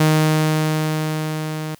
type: tone with level ramp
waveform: sawtooth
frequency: 155.56 Hz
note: D#3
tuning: in tune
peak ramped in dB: -8 to -21 dBFS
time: 0-1.75 s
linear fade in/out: 5 ms
effects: white hiss -52 dBFS RMS until 1.79 s

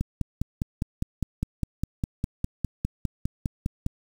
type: click train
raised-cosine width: 5 ms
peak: -13 dBFS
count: 20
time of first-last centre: 0.01-3.864 s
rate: 4.93 Hz
effects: 7-bit

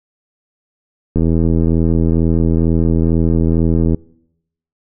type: click train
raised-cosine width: 3 ms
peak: -3 dBFS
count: 230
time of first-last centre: 1.16-3.946 s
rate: 82.2 Hz
effects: noise-tail reverb RT60 0.8 s tail -24 dB re dry

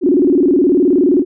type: tone with vibrato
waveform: sine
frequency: 318 Hz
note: D#4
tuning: 38 cents sharp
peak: -8 dBFS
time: 0.01-1.25 s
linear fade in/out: 50 ms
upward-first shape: square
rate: 19 Hz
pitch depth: 230 cents each way
effects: none

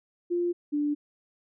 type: tone pair in turn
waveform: sine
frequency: 349.2 / 293.6 Hz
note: F4 / D4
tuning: 0 / 0 cents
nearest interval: minor third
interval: 300 cents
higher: first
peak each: -24 dBFS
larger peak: neither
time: 0.3-0.53 / 0.72-0.95 s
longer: neither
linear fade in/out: 20 ms
effects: none

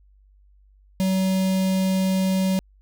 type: tone with notch filter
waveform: square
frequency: 189.1 Hz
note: F#3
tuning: 38 cents sharp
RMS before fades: -21 dBFS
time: 1-2.59 s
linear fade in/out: 0 ms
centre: 1400 Hz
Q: 0.89
effects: added 49 Hz sine -52 dBFS peak until 2.81 s

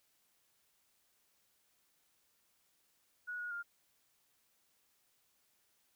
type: tone with pitch steps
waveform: sine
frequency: 1461 / 1448 / 1404 Hz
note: F#6 / F#6 / F6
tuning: -22 / -38 / +9 cents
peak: -39 dBFS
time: 3.27-3.63 s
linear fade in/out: 20 ms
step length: 120 ms
effects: white hiss -75 dBFS RMS until 5.95 s

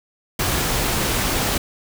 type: noise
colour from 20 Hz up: pink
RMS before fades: -21 dBFS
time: 0.39-1.58 s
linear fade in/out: 5 ms
effects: none

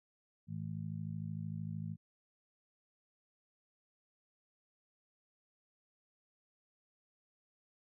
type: harmonic tone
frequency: 53.2 Hz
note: G#1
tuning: 42 cents sharp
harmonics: 2 / 3 / 4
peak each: -43 / -41 / -46 dBFS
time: 0.47-1.97 s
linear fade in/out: 50 ms
effects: none

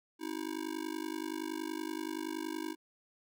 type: tone with amplitude modulation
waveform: square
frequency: 319.5 Hz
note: D#4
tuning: 46 cents sharp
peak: -33 dBFS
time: 0.19-2.76 s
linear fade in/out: 50 ms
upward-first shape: sine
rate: 50.6 Hz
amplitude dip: 100%
effects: none

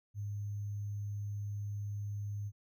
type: tone with sample-and-hold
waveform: sine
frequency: 102.6 Hz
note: G#2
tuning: 21 cents flat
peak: -36 dBFS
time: 0.14-2.52 s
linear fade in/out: 50 ms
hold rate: 6300 Hz
effects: none

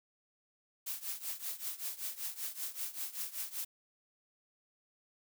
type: noise with tremolo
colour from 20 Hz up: blue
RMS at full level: -37 dBFS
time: 0.86-3.65 s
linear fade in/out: 10 ms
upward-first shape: triangle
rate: 5.2 Hz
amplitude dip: 90%
effects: none

